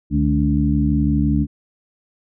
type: harmonic tone with a mistuned harmonic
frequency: 72.1 Hz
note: D2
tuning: 31 cents flat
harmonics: 1 / 2 / 3 / 4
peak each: -20 / -20 / -20 / -20 dBFS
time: 0.1-1.47 s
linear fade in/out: 50 ms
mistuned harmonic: 2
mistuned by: +74 cents
effects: none